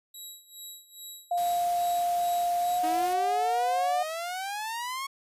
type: tone with tremolo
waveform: 10% pulse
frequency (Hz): 3868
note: B7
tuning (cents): -37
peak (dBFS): -31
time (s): 0.14-2.79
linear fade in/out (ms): 5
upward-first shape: sine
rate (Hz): 2.4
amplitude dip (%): 85
type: tone with pitch glide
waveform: sine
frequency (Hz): 702 to 723.8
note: F5 to F#5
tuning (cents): +9 to -38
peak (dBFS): -24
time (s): 1.31-4.03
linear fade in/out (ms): 5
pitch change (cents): +53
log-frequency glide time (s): 2.6-2.86
type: noise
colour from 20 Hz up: white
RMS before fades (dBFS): -42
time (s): 1.37-3.14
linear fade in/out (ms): 10
type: exponential sweep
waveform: sawtooth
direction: up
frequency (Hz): 311.1 to 1108.7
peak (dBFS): -28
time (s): 2.83-5.07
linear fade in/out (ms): 10
effects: resampled to 32000 Hz